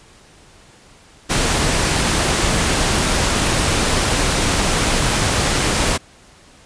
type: noise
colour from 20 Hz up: pink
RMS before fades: -17 dBFS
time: 1.29-5.98 s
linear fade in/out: 20 ms
effects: pink hiss -47 dBFS RMS until 6.65 s + resampled to 22050 Hz